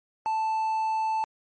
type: tone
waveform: triangle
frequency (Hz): 880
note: A5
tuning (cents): 0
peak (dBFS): -22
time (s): 0.26-1.24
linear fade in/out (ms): 0
effects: MP3 32 kbps